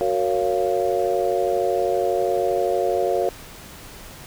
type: chord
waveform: sine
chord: Gb major seventh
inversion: none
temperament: just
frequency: 370 / 462.5 / 555 / 693.7 Hz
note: Gb4 / Bb4 / Db5 / F5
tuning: 0 / -14 / +2 / -12 cents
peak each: -24 dBFS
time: 0.01-3.29 s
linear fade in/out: 0 ms
effects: pink hiss -41 dBFS RMS until 4.26 s